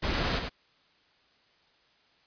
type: noise with echo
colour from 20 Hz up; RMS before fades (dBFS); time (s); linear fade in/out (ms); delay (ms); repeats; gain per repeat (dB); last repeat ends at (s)
pink; -29; 0.02-0.4; 20; 96; 1; -5; 0.496
effects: white hiss -65 dBFS RMS until 2.26 s + resampled to 11025 Hz